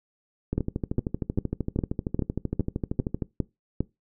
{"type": "two click trains", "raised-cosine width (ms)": 3, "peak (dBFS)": [-14, -11], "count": [36, 9], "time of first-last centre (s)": [[0.53, 3.222], [0.58, 3.806]], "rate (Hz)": [13, 2.48], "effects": ["noise-tail reverb RT60 0.2 s tail -21 dB re dry"]}